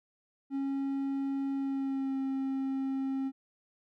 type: tone with pitch glide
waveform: triangle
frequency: 273.9 to 268.3 Hz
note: C#4 to C4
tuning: -21 to +44 cents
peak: -28 dBFS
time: 0.5-3.32 s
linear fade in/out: 50 ms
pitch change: -35 cents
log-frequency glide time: 1.54-2.17 s
effects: none